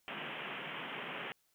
white band-pass noise, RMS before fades -43 dBFS, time 0.08-1.32 s, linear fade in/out 0 ms, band 130 to 3200 Hz, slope 96 dB/octave, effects white hiss -75 dBFS RMS until 1.54 s

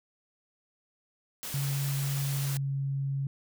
white noise, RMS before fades -38 dBFS, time 1.43-2.57 s, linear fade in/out 0 ms
sine tone with pitch glide, 139 to 137.56 Hz, C#3 to C#3, +5 to -13 cents, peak -28 dBFS, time 1.54-3.27 s, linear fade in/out 2 ms, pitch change -18 cents, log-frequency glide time 2.25-2.7 s
effects none

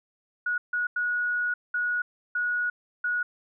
sine tone bursts at uneven times, 1457 Hz, F#6, 27 cents flat, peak -24 dBFS, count 6, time 0.46-0.58 / 0.73-0.87 / 0.96-1.54 / 1.74-2.02 / 2.35-2.7 / 3.04-3.23 s, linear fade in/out 5 ms, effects none

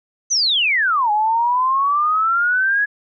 sine exponential two-way sweep, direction down then up, 6300 to 828 to 1691 Hz, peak -14 dBFS, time 0.3-2.86 s, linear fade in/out 20 ms, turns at 1.11 s, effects none

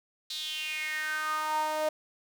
sawtooth tone with high-pass filter sweep, 308.8 Hz, D#4, 13 cents flat, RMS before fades -32 dBFS, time 0.3-1.89 s, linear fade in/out 5 ms, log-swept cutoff 4000 to 640 Hz, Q 6.1, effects none

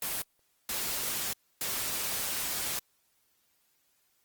white noise bursts at uneven times, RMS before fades -33 dBFS, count 3, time 0.02-0.22 / 0.69-1.33 / 1.61-2.79 s, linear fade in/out 2 ms, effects white hiss -72 dBFS RMS until 4.24 s + Opus 24 kbps

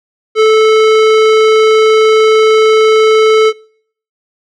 square tone, 436.8 Hz, A4, 13 cents flat, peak -5 dBFS, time 0.35-3.53 s, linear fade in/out 50 ms, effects noise-tail reverb RT60 0.6 s tail -25 dB re dry + low-pass 4000 Hz 12 dB/octave

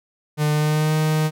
45% pulse tone with pitch glide, 150.4 to 155.25 Hz, D3 to D#3, +42 to -3 cents, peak -17 dBFS, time 0.37-1.31 s, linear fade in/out 50 ms, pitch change +55 cents, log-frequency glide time 0.52-0.94 s, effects none

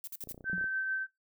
violet noise bursts, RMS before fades -41 dBFS, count 4, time 0.04-0.322 s, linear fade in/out 0 ms, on 33 ms, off 50 ms
clicks, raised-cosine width 2 ms, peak -36 dBFS, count 12, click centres 0.239 / 0.273 / 0.311 / 0.345 / 0.378 / 0.408 / 0.442 / 0.498 / 0.532 / 0.581 / 0.612 / 0.642 s
sine tone with tremolo, 1547 Hz, G6, 23 cents flat, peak -29 dBFS, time 0.44-1.07 s, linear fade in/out 50 ms, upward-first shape triangle, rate 6.7 Hz, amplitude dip 35%
sine tone with exponential decay, 179.4 Hz, F3, 47 cents sharp, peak -32 dBFS, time 0.53-0.7 s, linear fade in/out 2 ms, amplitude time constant 36 ms
effects noise-tail reverb RT60 0.2 s tail -21 dB re dry

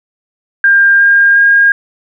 sine tone with pitch steps, 1600 / 1611.1 / 1622.3 Hz, G6 / G6 / G#6, +35 / +47 / -41 cents, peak -4 dBFS, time 0.64-1.72 s, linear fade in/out 2 ms, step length 360 ms, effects none

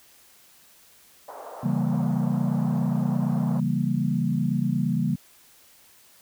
pink band-pass noise, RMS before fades -40 dBFS, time 1.28-3.6 s, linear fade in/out 5 ms, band 550 to 1000 Hz, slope 24 dB/octave
sine chord, C# diminished seventh, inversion none, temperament equal with one note detuned, 138.59 / 166.63 / 196 / 233.1 Hz, C#3 / E3 / G3 / Bb3, 0 / +19 / 0 / 0 cents, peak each -27 dBFS, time 1.63-5.16 s, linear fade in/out 10 ms
effects white hiss -55 dBFS RMS until 6.21 s

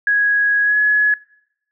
sine tone with pitch glide, 1661.2 to 1692.2 Hz, G#6 to G#6, 0 to +32 cents, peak -12 dBFS, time 0.07-1.14 s, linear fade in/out 2 ms, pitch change +32 cents, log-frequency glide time 0.63-0.77 s, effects noise-tail reverb RT60 0.8 s tail -23 dB re dry

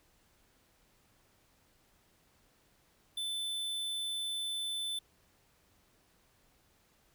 square tone, 3520 Hz, A7, in tune, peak -35 dBFS, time 3.17-4.99 s, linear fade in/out 5 ms, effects pink hiss -69 dBFS RMS until 7.14 s

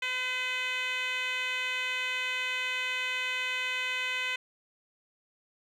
10% pulse tone with band-pass filter, 508 Hz, B4, 49 cents sharp, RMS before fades -32 dBFS, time 0.02-4.36 s, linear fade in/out 5 ms, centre 2500 Hz, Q 1.8, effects none

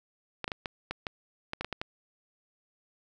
clicks, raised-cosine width 0.3 ms, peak -17 dBFS, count 11, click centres 0.443 / 0.479 / 0.518 / 0.658 / 0.91 / 1.068 / 1.534 / 1.61 / 1.646 / 1.727 / 1.815 s, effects none

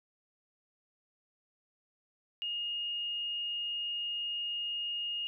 sine tone, 2851 Hz, F7, 35 cents sharp, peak -33 dBFS, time 2.42-5.27 s, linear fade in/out 0 ms, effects none

